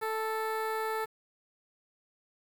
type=tone with notch filter; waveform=15% pulse; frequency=440 Hz; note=A4; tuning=in tune; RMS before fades=-33 dBFS; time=0.01-1.06 s; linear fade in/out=20 ms; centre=6000 Hz; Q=0.5; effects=9-bit